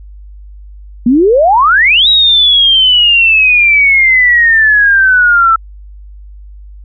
sine exponential two-way sweep, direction up then down, 227.4 to 3867 to 1319 Hz, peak -4 dBFS, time 1.06-5.56 s, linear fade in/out 5 ms, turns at 2.08 s, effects added 50 Hz sine -29 dBFS peak until 6.84 s

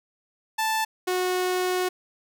sawtooth tone pair in turn, 880 / 365.7 Hz, A5 / F#4, 0 / -20 cents, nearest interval octave + minor third, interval 1520 cents, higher first, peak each -19 dBFS, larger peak neither, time 0.58-0.85 / 1.07-1.89 s, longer second, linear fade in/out 10 ms, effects none

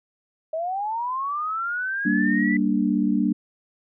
sine linear sweep, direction up, 622.3 to 1998 Hz, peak -24 dBFS, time 0.53-2.57 s, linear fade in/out 5 ms
sine chord, G minor, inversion none, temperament equal, 196 / 233.1 / 293.7 Hz, G3 / Bb3 / D4, 0 / 0 / 0 cents, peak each -23 dBFS, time 2.05-3.33 s, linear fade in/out 10 ms
effects none

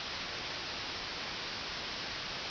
white low-pass noise, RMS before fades -40 dBFS, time 0-2.5 s, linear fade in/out 0 ms, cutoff 5500 Hz, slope 96 dB/octave, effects none

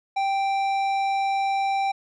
sine tone with tanh clipping, 784 Hz, G5, in tune, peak -23 dBFS, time 0.16-1.92 s, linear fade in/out 10 ms, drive 12 dB, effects none

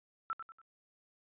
sine tone with echo, 1330 Hz, E6, 15 cents sharp, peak -33 dBFS, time 0.3-0.33 s, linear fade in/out 0 ms, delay 95 ms, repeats 3, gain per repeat -8 dB, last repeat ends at 0.615 s, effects resampled to 8000 Hz

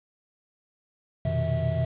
triangle tone cluster, 88.3 / 121.9 / 129 / 158.2 / 650 Hz, F2 / B2 / C3 / D#3 / E5, +20 / -22 / -24 / +29 / -24 cents, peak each -28 dBFS, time 1.25-1.85 s, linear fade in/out 5 ms, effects resampled to 8000 Hz + 8-bit

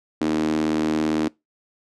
sawtooth tone with high-pass filter, 77.78 Hz, D#2, in tune, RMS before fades -22 dBFS, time 0.21-1.28 s, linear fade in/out 0 ms, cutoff 280 Hz, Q 5.9, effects noise-tail reverb RT60 0.2 s tail -23 dB re dry + low-pass 7000 Hz 12 dB/octave

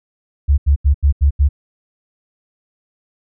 sine tone bursts, 71 Hz, C#2, 42 cents sharp, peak -8 dBFS, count 6, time 0.48-1.49 s, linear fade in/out 20 ms, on 100 ms, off 82 ms, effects none

